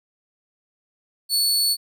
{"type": "tone", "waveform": "sawtooth", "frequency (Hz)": 4435, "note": "C#8", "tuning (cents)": 0, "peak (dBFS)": -15, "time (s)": [1.29, 1.77], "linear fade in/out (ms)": 50, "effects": []}